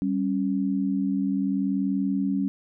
sine tone pair together, 194.74 / 275.4 Hz, G3 / C#4, -11 / -11 cents, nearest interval tritone, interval 600 cents, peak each -25 dBFS, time 0.02-2.48 s, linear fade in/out 0 ms, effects none

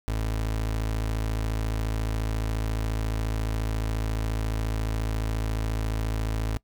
30% pulse tone, 54.3 Hz, A1, 22 cents flat, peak -23 dBFS, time 0.08-6.57 s, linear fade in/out 0 ms, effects noise-tail reverb RT60 0.1 s tail -22 dB re dry

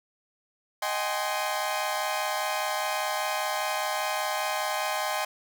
sawtooth chord, Ab major seventh, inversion second, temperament equal with one note detuned, 622.3 / 765.6 / 830.6 / 1046.5 Hz, Eb5 / G5 / Ab5 / C6, 0 / -41 / 0 / 0 cents, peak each -29 dBFS, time 0.82-5.25 s, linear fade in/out 5 ms, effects none

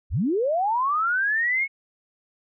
sine linear sweep, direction up, 41.82 to 2217 Hz, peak -20 dBFS, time 0.1-1.68 s, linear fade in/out 50 ms, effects none

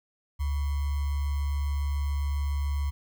sine tone with sample-and-hold, 71.4 Hz, D2, 48 cents flat, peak -25 dBFS, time 0.39-2.91 s, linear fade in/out 20 ms, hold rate 1050 Hz, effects none

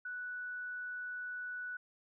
sine tone, 1480 Hz, F#6, in tune, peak -39 dBFS, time 0.05-1.77 s, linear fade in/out 5 ms, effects none

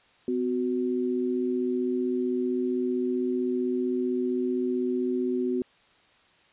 sine tone pair together, 253.5 / 369.1 Hz, B3 / F#4, +45 / -4 cents, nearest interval perfect fifth, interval 651 cents, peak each -27 dBFS, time 0.28-5.62 s, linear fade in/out 2 ms, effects white hiss -60 dBFS RMS until 6.52 s + resampled to 8000 Hz

